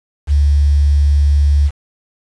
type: tone with quantisation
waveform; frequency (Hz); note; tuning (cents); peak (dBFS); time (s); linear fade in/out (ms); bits
sine; 72.1; D2; -31; -8; 0.27-1.71; 50; 6
effects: resampled to 22050 Hz